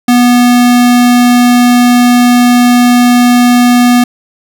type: tone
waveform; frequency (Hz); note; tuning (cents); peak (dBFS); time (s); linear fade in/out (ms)
square; 244.2; B3; -19; -4; 0.08-4.04; 5
effects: none